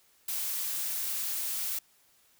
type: noise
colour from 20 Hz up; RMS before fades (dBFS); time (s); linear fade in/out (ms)
blue; -33; 0.28-1.79; 5
effects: white hiss -65 dBFS RMS until 2.39 s